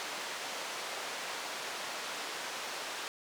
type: band-pass noise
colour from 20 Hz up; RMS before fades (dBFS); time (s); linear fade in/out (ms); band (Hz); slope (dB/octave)
pink; -40; 0-3.08; 0; 590 to 6700; 12
effects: none